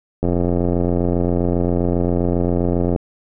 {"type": "click train", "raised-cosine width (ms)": 2, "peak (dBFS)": -6, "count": 240, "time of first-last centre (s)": [0.23, 2.961], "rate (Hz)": 87.5, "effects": []}